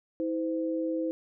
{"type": "tone pair together", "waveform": "sine", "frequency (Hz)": [322.6, 513], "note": ["E4", "C5"], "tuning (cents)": [-37, -34], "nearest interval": "minor sixth", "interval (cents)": 803, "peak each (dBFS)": [-29, -32], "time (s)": [0.2, 1.11], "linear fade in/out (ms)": 0, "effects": []}